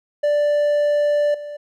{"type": "tone with level steps", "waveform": "triangle", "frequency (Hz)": 587.3, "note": "D5", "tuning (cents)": 0, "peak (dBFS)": [-13, -27], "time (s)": [0.23, 1.57], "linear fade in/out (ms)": 10, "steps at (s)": 1.34, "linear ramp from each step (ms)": 5, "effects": []}